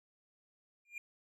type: tone with exponential growth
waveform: triangle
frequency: 2400 Hz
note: D7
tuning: 37 cents sharp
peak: -36 dBFS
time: 0.85-0.98 s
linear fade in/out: 2 ms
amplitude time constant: 28 ms
effects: none